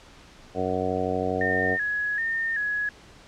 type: harmonic tone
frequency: 92.6 Hz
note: F#2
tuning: 2 cents sharp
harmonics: 1 / 2 / 3 / 4 / 5 / 6 / 7 / 8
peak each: -35 / -34 / -32 / -34 / -29 / -33 / -32 / -31 dBFS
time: 0.54-1.78 s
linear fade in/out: 50 ms
type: tone with vibrato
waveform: sine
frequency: 1748 Hz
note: A6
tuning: 12 cents flat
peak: -24 dBFS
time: 1.41-2.89 s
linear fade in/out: 2 ms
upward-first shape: square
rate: 1.3 Hz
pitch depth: 70 cents each way
effects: pink hiss -50 dBFS RMS until 3.27 s + low-pass 6000 Hz 12 dB/octave